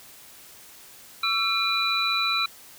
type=tone cluster; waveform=sine; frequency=1138 / 1340 / 2410 / 3957 Hz; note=C#6 / E6 / D7 / B7; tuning=+45 / +28 / +44 / +3 cents; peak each=-33 / -27 / -27 / -25 dBFS; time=1.23-2.46 s; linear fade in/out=5 ms; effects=white hiss -48 dBFS RMS until 2.78 s